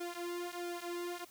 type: tone with flanger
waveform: sawtooth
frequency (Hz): 349.2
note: F4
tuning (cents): 0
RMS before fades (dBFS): -41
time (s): 0-1.25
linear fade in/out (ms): 10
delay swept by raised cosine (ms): 1.8 to 4.5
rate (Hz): 1.5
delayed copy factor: -0.9
effects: white hiss -60 dBFS RMS until 1.3 s